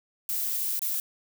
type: noise with dropouts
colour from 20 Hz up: violet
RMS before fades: -29 dBFS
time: 0.29-1 s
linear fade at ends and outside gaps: 1 ms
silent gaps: 0.793-0.818 s
effects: none